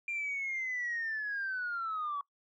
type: linear sweep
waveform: sine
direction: down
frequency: 2393 to 1123 Hz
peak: -32 dBFS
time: 0.08-2.21 s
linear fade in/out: 2 ms
effects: noise-tail reverb RT60 0.1 s tail -22 dB re dry + tanh soft clip ceiling -29 dBFS